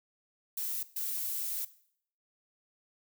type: noise bursts at uneven times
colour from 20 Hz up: violet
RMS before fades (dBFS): -35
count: 2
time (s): 0.57-0.83 / 0.96-1.65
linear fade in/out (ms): 5
effects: noise-tail reverb RT60 0.6 s tail -17 dB re dry